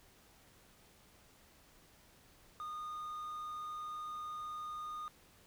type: tone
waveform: triangle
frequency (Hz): 1227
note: D#6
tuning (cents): -25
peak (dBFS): -39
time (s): 2.6-5.08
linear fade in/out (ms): 0
effects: pink hiss -64 dBFS RMS until 5.46 s